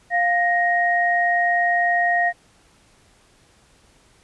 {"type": "tone pair together", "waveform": "sine", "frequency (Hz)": [701, 1871.4], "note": ["F5", "A#6"], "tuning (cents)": [6, 6], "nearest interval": "octave + perfect fourth", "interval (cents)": 1700, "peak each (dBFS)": -19, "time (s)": [0.1, 2.33], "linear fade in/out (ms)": 50, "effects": ["pink hiss -56 dBFS RMS until 4.23 s", "resampled to 24000 Hz"]}